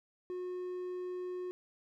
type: tone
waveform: triangle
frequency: 362.6 Hz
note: F#4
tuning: 35 cents flat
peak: -35 dBFS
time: 0.3-1.51 s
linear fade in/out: 0 ms
effects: none